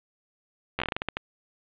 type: slowing click train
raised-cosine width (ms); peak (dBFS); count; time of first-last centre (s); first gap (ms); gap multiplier
0.3; -11; 11; 0.79-1.17; 12; 1.24
effects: resampled to 8000 Hz + 7-bit